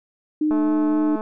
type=tone with vibrato; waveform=sine; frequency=303.9 Hz; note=D#4; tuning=41 cents flat; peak=-17 dBFS; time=0.41-1.16 s; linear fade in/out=5 ms; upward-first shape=triangle; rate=3.8 Hz; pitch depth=13 cents each way
type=click train; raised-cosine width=1 ms; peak=-17 dBFS; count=152; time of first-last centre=0.51-1.209 s; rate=216 Hz
effects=none